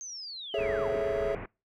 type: linear sweep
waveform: sine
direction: down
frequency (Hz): 6410 to 207.7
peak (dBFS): -38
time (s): 0.01-0.97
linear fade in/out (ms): 0
type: chord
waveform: triangle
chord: A major seventh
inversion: third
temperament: equal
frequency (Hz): 415.3 / 440 / 554.4 / 659.3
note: G#4 / A4 / C#5 / E5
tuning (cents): 0 / 0 / 0 / 0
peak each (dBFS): -30 / -33 / -31 / -29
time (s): 0.54-1.35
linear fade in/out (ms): 2
type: low-pass noise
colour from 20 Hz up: pink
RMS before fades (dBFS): -40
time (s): 0.58-1.46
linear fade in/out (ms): 5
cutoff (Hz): 2400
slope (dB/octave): 48
effects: noise-tail reverb RT60 0.3 s tail -25 dB re dry